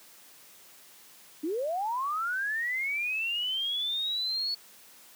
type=linear sweep; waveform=sine; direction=up; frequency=285.3 to 4435 Hz; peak=-28 dBFS; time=1.43-4.55 s; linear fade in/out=10 ms; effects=white hiss -54 dBFS RMS until 5.15 s + high-pass 150 Hz 12 dB/octave